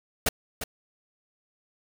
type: noise with echo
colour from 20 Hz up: pink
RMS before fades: -23 dBFS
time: 0.26-0.29 s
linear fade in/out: 5 ms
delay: 350 ms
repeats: 1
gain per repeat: -10 dB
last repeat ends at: 0.64 s
effects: none